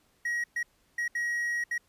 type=tone bursts at uneven times; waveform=triangle; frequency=1900 Hz; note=A#6; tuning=33 cents sharp; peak=-26 dBFS; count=5; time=0.25-0.44 / 0.56-0.63 / 0.98-1.08 / 1.15-1.64 / 1.71-1.78 s; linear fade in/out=5 ms; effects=pink hiss -68 dBFS RMS until 1.88 s + resampled to 32000 Hz